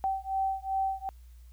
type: beating tone pair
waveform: sine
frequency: 771 / 773.6 Hz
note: G5 / G5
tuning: -29 / -23 cents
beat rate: 2.6 Hz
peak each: -31 dBFS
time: 0.04-1.09 s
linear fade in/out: 0 ms
effects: added 60 Hz sine -48 dBFS peak until 1.52 s + white hiss -68 dBFS RMS until 1.52 s